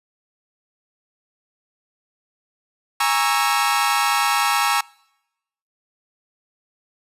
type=chord; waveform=sawtooth; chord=A# half-diminished seventh; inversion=third; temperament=equal with one note detuned; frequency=822.5 / 932.3 / 1108.7 / 1318.5 Hz; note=G#5 / A#5 / C#6 / E6; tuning=-17 / 0 / 0 / 0 cents; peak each=-19 dBFS; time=3-4.81 s; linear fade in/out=5 ms; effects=noise-tail reverb RT60 0.9 s tail -26 dB re dry + resampled to 32000 Hz